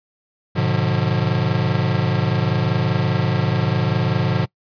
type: chord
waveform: square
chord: G# diminished seventh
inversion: none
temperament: just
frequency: 103.83 / 124.59 / 149.51 / 179.41 Hz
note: G#2 / B2 / D3 / F3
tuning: 0 / +16 / +31 / +47 cents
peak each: -24 / -22 / -23 / -24 dBFS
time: 0.55-4.46 s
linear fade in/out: 20 ms
effects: noise-tail reverb RT60 0.1 s tail -23 dB re dry + resampled to 11025 Hz